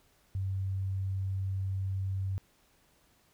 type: tone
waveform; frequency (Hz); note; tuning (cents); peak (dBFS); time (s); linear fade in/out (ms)
sine; 96; G2; -36; -30; 0.35-2.38; 0
effects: pink hiss -67 dBFS RMS until 3.33 s